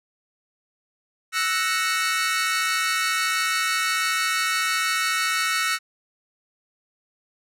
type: chord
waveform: sawtooth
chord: F# dominant seventh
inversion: third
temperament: equal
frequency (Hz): 1318.5 / 1480 / 1864.7 / 2217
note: E6 / F#6 / A#6 / C#7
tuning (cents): 0 / 0 / 0 / 0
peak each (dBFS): -22 / -24 / -24 / -24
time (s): 1.32-5.79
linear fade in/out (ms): 50
effects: low-pass 12000 Hz 12 dB/octave